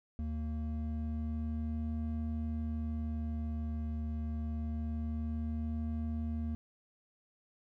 triangle tone pair together, 76.52 / 229.3 Hz, D#2 / A#3, -28 / -28 cents, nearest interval octave + perfect fifth, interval 1900 cents, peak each -33 / -37 dBFS, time 0.19-6.55 s, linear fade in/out 0 ms, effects none

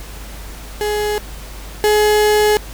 35% pulse tone pair in turn, 419.3 / 422 Hz, G#4 / G#4, +17 / +28 cents, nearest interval unison, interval 11 cents, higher second, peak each -15 / -9 dBFS, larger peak second, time 0.81-1.18 / 1.84-2.57 s, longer second, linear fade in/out 0 ms, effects added 50 Hz sine -31 dBFS peak until 2.73 s + pink hiss -36 dBFS RMS until 2.73 s

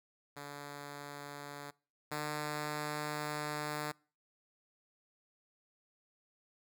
5% pulse tone pair in turn, 144.1 / 149.9 Hz, D3 / D3, -33 / +36 cents, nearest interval minor second, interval 69 cents, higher second, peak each -33 / -25 dBFS, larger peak second, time 0.36-1.71 / 2.11-3.92 s, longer second, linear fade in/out 10 ms, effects noise-tail reverb RT60 0.4 s tail -25 dB re dry

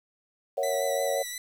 sine chord, F# dominant seventh, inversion first, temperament equal, 466.2 / 554.4 / 659.3 / 740 Hz, A#4 / C#5 / E5 / F#5, 0 / 0 / 0 / 0 cents, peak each -33 / -27 / -33 / -33 dBFS, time 0.57-1.23 s, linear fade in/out 10 ms
10% pulse tone with vibrato, 1975.5 Hz, B6, in tune, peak -25 dBFS, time 0.63-1.38 s, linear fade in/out 2 ms, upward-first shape sine, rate 5.7 Hz, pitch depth 24 cents each way
effects 9-bit

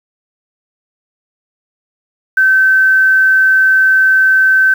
sine tone with quantisation, 1540 Hz, G6, 31 cents flat, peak -6 dBFS, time 2.37-4.74 s, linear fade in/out 5 ms, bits 6, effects none

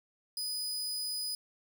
sawtooth tone, 4978 Hz, D#8, in tune, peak -31 dBFS, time 0.37-1.35 s, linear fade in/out 2 ms, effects none

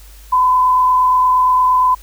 sine tone with frequency modulation, 1011 Hz, B5, 40 cents sharp, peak -9 dBFS, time 0.32-1.95 s, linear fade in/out 10 ms, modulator 28.6 Hz, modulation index 0.43, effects added 50 Hz sine -37 dBFS peak until 2.02 s + white hiss -45 dBFS RMS until 2.02 s

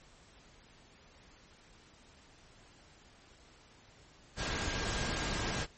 sine tone in noise, 1616 Hz, G#6, 48 cents flat, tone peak -45 dBFS, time 4.36-5.67 s, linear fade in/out 50 ms, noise pink, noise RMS -35 dBFS, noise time 4.36-5.67 s, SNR -13 dB, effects pink hiss -60 dBFS RMS until 5.77 s + MP3 32 kbps

